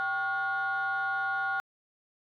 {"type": "tone cluster", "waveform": "sine", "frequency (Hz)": [779, 1108, 1432], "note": ["G5", "C#6", "F6"], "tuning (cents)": [-11, -1, 43], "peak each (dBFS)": [-32, -37, -28], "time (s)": [0, 1.6], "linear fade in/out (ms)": 0, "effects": ["tanh soft clip ceiling -23 dBFS"]}